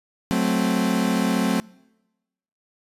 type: chord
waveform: 40% pulse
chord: F# diminished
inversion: none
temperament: equal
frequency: 185 / 220 / 261.6 Hz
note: F#3 / A3 / C4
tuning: 0 / 0 / 0 cents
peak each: -23 dBFS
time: 0.31-1.6 s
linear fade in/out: 0 ms
effects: noise-tail reverb RT60 1.0 s tail -25 dB re dry + resampled to 32000 Hz